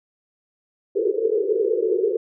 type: band-pass noise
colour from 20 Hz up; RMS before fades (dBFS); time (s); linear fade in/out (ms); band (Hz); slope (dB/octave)
pink; -21; 0.95-2.17; 5; 370 to 480; 96
effects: none